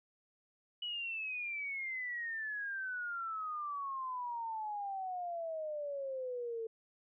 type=exponential sweep; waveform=sine; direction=down; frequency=2958 to 444.8 Hz; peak=-37 dBFS; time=0.82-6.67 s; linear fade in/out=5 ms; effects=none